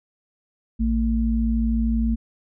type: tone pair together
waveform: sine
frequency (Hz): 56.72 / 226.5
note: A#1 / A#3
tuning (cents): -47 / -50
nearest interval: 2 octaves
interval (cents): 2397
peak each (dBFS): -21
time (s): 0.79-2.16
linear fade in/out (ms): 20
effects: none